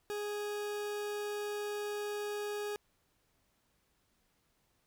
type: tone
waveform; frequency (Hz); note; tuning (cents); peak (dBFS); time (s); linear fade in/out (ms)
40% pulse; 414.7; G#4; -3; -35; 0.1-2.76; 0
effects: pink hiss -75 dBFS RMS until 4.86 s